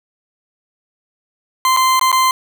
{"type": "tone with dropouts", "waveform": "40% pulse", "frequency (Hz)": 1039, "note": "C6", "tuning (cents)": -12, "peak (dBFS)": -10, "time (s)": [1.65, 2.31], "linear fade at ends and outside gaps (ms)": 1, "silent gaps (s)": [[1.765, 1.771], [1.995, 2.012], [2.117, 2.127]], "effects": []}